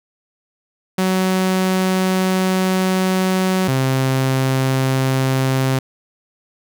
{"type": "tone pair in turn", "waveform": "sawtooth", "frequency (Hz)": [187, 132.23], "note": ["F#3", "C3"], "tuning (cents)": [19, 19], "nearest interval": "tritone", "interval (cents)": 600, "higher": "first", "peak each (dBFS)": -11, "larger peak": "neither", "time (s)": [[0.98, 3.68], [3.68, 5.79]], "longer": "first", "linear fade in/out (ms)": 5, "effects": []}